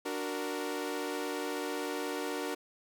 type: chord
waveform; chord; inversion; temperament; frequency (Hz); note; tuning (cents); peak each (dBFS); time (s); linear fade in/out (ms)
sawtooth; D augmented; none; equal; 293.7 / 370 / 466.2; D4 / F#4 / A#4; 0 / 0 / 0; -34 / -35 / -34; 0.05-2.55; 10
effects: none